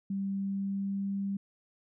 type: tone with pitch glide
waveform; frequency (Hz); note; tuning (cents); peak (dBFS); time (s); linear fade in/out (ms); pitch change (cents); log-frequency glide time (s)
sine; 196 to 197.59; G3 to G3; 0 to +14; -30; 0.1-1.37; 5; +14; 0.31-1.14
effects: none